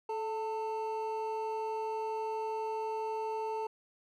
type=tone pair together; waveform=triangle; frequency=435 / 893.9 Hz; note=A4 / A5; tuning=-20 / +27 cents; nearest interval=octave; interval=1247 cents; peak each=-34 / -34 dBFS; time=0.09-3.67 s; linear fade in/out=5 ms; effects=none